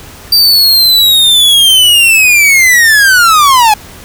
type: linear sweep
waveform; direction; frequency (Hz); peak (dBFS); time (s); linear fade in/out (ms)
45% pulse; down; 4699 to 822; -3; 0.32-3.74; 5
effects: added 85 Hz sine -38 dBFS peak until 4.04 s + pink hiss -32 dBFS RMS until 4.04 s